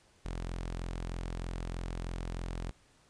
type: tone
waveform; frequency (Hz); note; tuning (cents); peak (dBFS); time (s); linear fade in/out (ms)
sawtooth; 43.18; F1; -19; -32; 0.25-2.71; 0
effects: pink hiss -65 dBFS RMS until 3.09 s + resampled to 22050 Hz